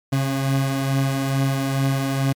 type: beating tone pair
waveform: 30% pulse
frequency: 135.4 / 137.7 Hz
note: C#3 / C#3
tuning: -40 / -11 cents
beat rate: 2.3 Hz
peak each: -17 / -24 dBFS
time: 0.12-2.33 s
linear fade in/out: 10 ms
effects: MP3 96 kbps